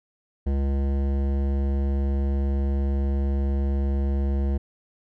sine tone with hard clipping, 68.9 Hz, C#2, 10 cents flat, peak -23 dBFS, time 0.46-4.58 s, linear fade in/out 10 ms, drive 15 dB, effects none

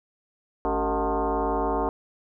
sine tone with frequency modulation, 220 Hz, A3, in tune, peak -22 dBFS, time 0.65-1.89 s, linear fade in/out 0 ms, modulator 169 Hz, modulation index 5.1, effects none

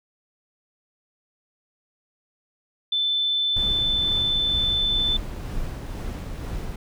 sine tone, 3525 Hz, A7, 2 cents sharp, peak -20 dBFS, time 2.92-5.17 s, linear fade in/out 5 ms
brown noise with tremolo, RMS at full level -29 dBFS, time 3.56-6.76 s, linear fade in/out 5 ms, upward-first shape sine, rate 2.1 Hz, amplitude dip 25%
effects none

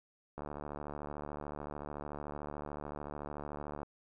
click train, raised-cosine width 1 ms, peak -28 dBFS, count 255, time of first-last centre 0.38-3.831 s, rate 73.6 Hz, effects none

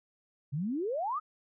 sine exponential sweep, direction up, 130.81 to 1314 Hz, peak -30 dBFS, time 0.52-1.2 s, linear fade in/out 20 ms, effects none

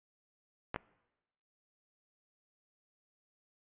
clicks, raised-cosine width 0.5 ms, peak -20 dBFS, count 2, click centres 0.744 / 0.761 s, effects noise-tail reverb RT60 1.0 s tail -22 dB re dry + resampled to 8000 Hz

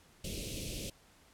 pink band-stop noise, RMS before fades -40 dBFS, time 0.24-0.9 s, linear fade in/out 5 ms, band 570 to 2400 Hz, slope 48 dB/octave, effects pink hiss -63 dBFS RMS until 1.33 s + low-pass 12000 Hz 12 dB/octave

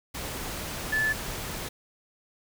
sine tone in noise, 1739 Hz, A6, 21 cents flat, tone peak -23 dBFS, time 0.92-1.13 s, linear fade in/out 10 ms, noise pink, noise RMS -35 dBFS, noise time 0.14-1.69 s, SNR +9 dB, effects none

